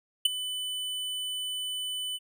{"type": "tone with ADSR envelope", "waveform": "square", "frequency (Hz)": 3000, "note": "F#7", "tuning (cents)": 23, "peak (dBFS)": -17, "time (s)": [0.25, 2.19], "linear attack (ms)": 6, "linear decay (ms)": 15, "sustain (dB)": -15, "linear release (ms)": 36, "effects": []}